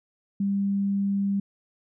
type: tone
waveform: sine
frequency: 198.6 Hz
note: G3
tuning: 23 cents sharp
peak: -22 dBFS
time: 0.4-1.4 s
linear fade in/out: 5 ms
effects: none